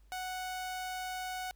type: tone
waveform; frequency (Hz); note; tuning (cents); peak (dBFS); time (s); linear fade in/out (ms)
sawtooth; 740; F#5; 0; -33; 0.12-1.51; 0
effects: added 50 Hz sine -58 dBFS peak until 1.55 s + pink hiss -74 dBFS RMS until 1.55 s